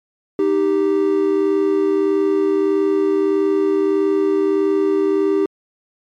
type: tone pair together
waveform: triangle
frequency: 310.4 / 392 Hz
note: D#4 / G4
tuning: -4 / 0 cents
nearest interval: major third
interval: 404 cents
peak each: -17 / -13 dBFS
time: 0.39-5.46 s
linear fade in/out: 2 ms
effects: MP3 96 kbps